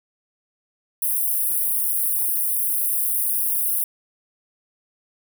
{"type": "high-pass noise", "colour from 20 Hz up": "white", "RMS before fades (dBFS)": -22, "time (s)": [1.02, 3.84], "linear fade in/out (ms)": 2, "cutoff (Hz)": 9300, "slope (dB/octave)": 96, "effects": []}